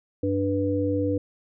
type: harmonic tone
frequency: 98.1 Hz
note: G2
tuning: 2 cents sharp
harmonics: 1 / 3 / 5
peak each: -28 / -25 / -26 dBFS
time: 0.23-1.18 s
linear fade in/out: 5 ms
effects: none